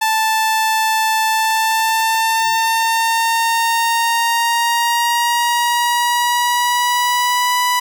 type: tone with pitch glide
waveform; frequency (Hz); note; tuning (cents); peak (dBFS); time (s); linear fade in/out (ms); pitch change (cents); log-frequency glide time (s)
sawtooth; 880 to 987.8; A5 to B5; 0 to 0; -10; 0.01-7.8; 10; +200; 1.27-7.56
effects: none